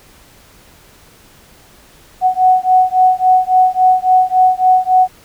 sine beating tone pair, 740 / 743.6 Hz, F#5 / F#5, 0 / +8 cents, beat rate 3.6 Hz, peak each -11 dBFS, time 2.21-5.08 s, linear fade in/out 50 ms, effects pink hiss -45 dBFS RMS until 5.24 s

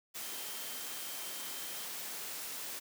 sine tone in noise, 3136 Hz, G7, in tune, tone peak -52 dBFS, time 0.21-1.87 s, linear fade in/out 20 ms, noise white, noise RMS -42 dBFS, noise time 0.14-2.8 s, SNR -13 dB, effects high-pass 200 Hz 12 dB/octave

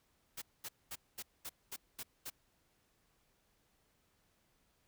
white noise bursts, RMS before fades -44 dBFS, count 8, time 0.37-2.302 s, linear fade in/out 10 ms, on 49 ms, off 220 ms, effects pink hiss -75 dBFS RMS until 4.87 s

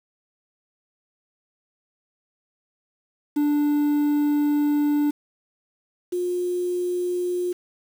triangle / sine tone pair in turn, 293.7 / 356.8 Hz, D4 / F4, 0 / +37 cents, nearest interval minor third, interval 337 cents, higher second, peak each -16 / -22 dBFS, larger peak first, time 3.36-5.11 / 6.12-7.53 s, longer first, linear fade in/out 10 ms, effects 7-bit

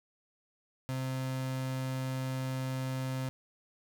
35% pulse tone, 130.81 Hz, C3, in tune, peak -31 dBFS, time 0.89-3.29 s, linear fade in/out 0 ms, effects none

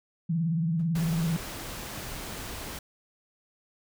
sine tone with vibrato, 164.81 Hz, E3, in tune, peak -24 dBFS, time 0.29-1.37 s, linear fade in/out 10 ms, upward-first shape triangle, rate 18 Hz, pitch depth 120 cents each way
brown noise with exponential decay, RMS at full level -43 dBFS, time 0.79-0.93 s, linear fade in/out 5 ms, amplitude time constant 29 ms
pink noise, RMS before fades -38 dBFS, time 0.95-2.79 s, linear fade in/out 5 ms
effects none

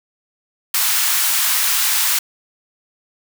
white high-pass noise, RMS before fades -17 dBFS, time 0.74-2.19 s, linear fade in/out 5 ms, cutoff 930 Hz, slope 24 dB/octave, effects none

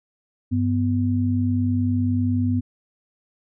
sine tone pair together, 98.7 / 248.5 Hz, G2 / B3, +12 / +11 cents, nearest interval octave + major third, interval 1599 cents, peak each -21 dBFS, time 0.51-2.61 s, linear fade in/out 20 ms, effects none

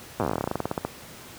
slowing click train, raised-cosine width 1 ms, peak -11 dBFS, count 23, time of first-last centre 0.2-0.85 s, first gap 8 ms, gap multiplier 1.11, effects pink hiss -44 dBFS RMS until 1.38 s + high-pass 80 Hz 12 dB/octave

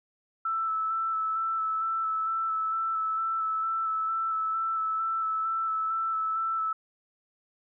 sine tone with vibrato, 1318.5 Hz, E6, in tune, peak -26 dBFS, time 0.45-6.73 s, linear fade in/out 5 ms, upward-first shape square, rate 2.2 Hz, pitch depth 13 cents each way, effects none

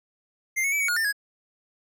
square tone with pitch steps, 2097 / 2205 / 2304 / 2239 / 1438 / 1796 / 1664 Hz, C7 / C#7 / D7 / C#7 / F#6 / A6 / G#6, +3 / -10 / -34 / +17 / -50 / +35 / +3 cents, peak -23 dBFS, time 0.56-1.127 s, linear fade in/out 20 ms, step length 81 ms, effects none

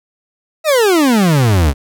40% pulse exponential sweep, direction down, 657 to 65.41 Hz, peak -8 dBFS, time 0.64-1.74 s, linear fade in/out 50 ms, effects none

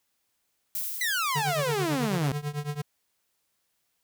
violet noise with exponential decay, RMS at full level -30 dBFS, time 0.75-2.46 s, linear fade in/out 2 ms, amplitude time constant 370 ms
sawtooth exponential sweep, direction down, 2045 to 127.4 Hz, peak -22 dBFS, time 1.01-2.32 s, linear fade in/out 2 ms
square tone with tremolo, 146.83 Hz, D3, in tune, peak -27 dBFS, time 1.35-2.82 s, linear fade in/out 10 ms, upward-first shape triangle, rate 9.1 Hz, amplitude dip 95%
effects white hiss -75 dBFS RMS until 4.03 s

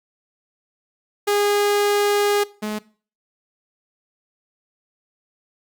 sawtooth tone pair in turn, 410 / 212.6 Hz, G#4 / G#3, -22 / +41 cents, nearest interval major seventh, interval 1137 cents, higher first, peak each -13 / -20 dBFS, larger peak first, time 1.27-2.44 / 2.62-2.79 s, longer first, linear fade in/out 10 ms, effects noise-tail reverb RT60 0.4 s tail -20 dB re dry + Opus 48 kbps

